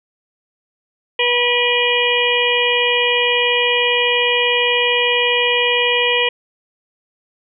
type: harmonic tone with a mistuned harmonic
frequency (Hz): 485.6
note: B4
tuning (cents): -29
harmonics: 1 / 2 / 4 / 5 / 6 / 7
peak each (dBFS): -19 / -23 / -22 / -19 / -19 / -23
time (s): 1.19-6.29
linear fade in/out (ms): 5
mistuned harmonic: 7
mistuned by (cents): -88
effects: none